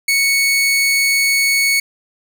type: tone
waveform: sawtooth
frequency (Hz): 2217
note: C#7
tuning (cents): 0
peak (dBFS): -9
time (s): 0.08-1.8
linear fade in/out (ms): 5
effects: none